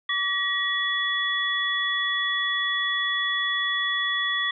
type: tone cluster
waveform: sine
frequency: 1150 / 1911 / 3405 Hz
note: D6 / A#6 / G#7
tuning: -37 / +43 / +42 cents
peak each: -31 / -25 / -27 dBFS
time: 0.09-4.51 s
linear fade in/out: 5 ms
effects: none

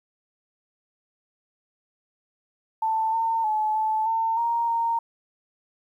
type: tone with pitch steps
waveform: sine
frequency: 886 / 906 / 860 / 871 / 900 / 933 / 924 Hz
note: A5 / A#5 / A5 / A5 / A5 / A#5 / A#5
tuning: +12 / -50 / -40 / -18 / +39 / +1 / -16 cents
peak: -21 dBFS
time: 2.82-4.99 s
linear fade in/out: 5 ms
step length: 310 ms
effects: 10-bit

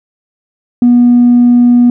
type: tone with tanh clipping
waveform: triangle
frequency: 242.6 Hz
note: B3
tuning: 31 cents flat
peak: -3 dBFS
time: 0.82-1.9 s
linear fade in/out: 2 ms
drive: 5 dB
effects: none

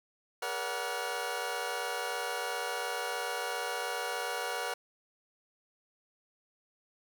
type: tone cluster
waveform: 20% pulse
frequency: 416.1 / 479 / 574 / 742 / 1397 Hz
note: G#4 / A#4 / D5 / F#5 / F6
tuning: +3 / +47 / -40 / +5 / 0 cents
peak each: -39 / -33 / -36 / -33 / -37 dBFS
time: 0.42-4.74 s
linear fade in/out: 5 ms
effects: none

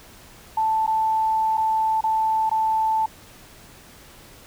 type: tone with dropouts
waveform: sine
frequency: 880 Hz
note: A5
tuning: in tune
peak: -18 dBFS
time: 0.57-3.06 s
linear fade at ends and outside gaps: 5 ms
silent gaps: 0.865-0.875 / 1.572-1.577 / 2.009-2.038 / 2.495-2.513 s
effects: pink hiss -47 dBFS RMS until 4.46 s

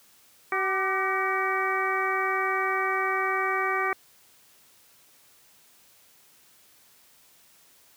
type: harmonic tone with a mistuned harmonic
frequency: 380 Hz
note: F#4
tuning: 46 cents sharp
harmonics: 1 / 2 / 3 / 4 / 5 / 6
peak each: -31 / -32 / -28 / -33 / -31 / -32 dBFS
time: 0.52-3.93 s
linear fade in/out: 2 ms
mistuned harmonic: 3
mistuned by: +61 cents
effects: white hiss -58 dBFS RMS until 7.96 s + high-pass 60 Hz 12 dB/octave

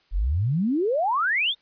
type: exponential sweep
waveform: sine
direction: up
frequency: 38.89 to 3731 Hz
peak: -20 dBFS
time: 0.11-1.55 s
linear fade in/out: 50 ms
effects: white hiss -63 dBFS RMS until 1.61 s + resampled to 11025 Hz

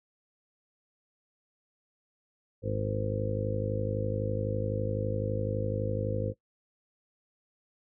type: harmonic tone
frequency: 51.91 Hz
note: G#1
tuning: in tune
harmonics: 1 / 2 / 3 / 4 / 5 / 6 / 7 / 9 / 10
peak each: -41 / -32 / -41 / -40 / -42 / -42 / -43 / -36 / -35 dBFS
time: 2.62-6.34 s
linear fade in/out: 50 ms
effects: noise-tail reverb RT60 0.1 s tail -18 dB re dry

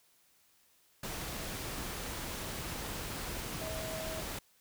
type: tone in noise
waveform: sine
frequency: 640 Hz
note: D#5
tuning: 49 cents sharp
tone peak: -41 dBFS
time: 3.61-4.21 s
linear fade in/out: 5 ms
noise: pink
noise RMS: -40 dBFS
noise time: 1.03-4.39 s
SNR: -4 dB
effects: white hiss -68 dBFS RMS until 4.6 s

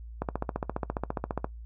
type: click train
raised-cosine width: 1 ms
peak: -15 dBFS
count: 19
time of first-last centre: 0.22-1.444 s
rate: 14.7 Hz
effects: noise-tail reverb RT60 0.1 s tail -19 dB re dry + added 57 Hz sine -40 dBFS peak until 1.65 s

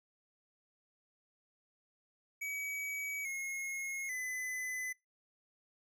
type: tone with pitch steps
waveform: square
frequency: 2273 / 2162 / 2014 Hz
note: C#7 / C#7 / B6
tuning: +43 / -44 / +33 cents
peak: -38 dBFS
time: 2.41-4.93 s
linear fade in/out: 10 ms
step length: 840 ms
effects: noise-tail reverb RT60 0.2 s tail -22 dB re dry

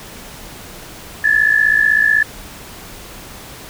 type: tone pair together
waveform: sine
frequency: 1704 / 1760 Hz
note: G#6 / A6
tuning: +44 / 0 cents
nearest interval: minor second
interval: 56 cents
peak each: -13 dBFS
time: 1.24-2.23 s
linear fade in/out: 5 ms
effects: pink hiss -35 dBFS RMS until 3.69 s

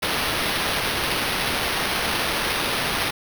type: noise with sample-and-hold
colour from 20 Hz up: white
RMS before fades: -24 dBFS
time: 0.02-3.11 s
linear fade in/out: 10 ms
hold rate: 7350 Hz
effects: none

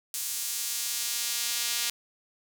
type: tone with high-pass filter sweep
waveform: sawtooth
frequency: 236.6 Hz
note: A#3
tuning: 26 cents sharp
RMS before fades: -31 dBFS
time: 0.14-1.9 s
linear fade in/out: 2 ms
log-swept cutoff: 7500 to 3700 Hz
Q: 0.78
effects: none

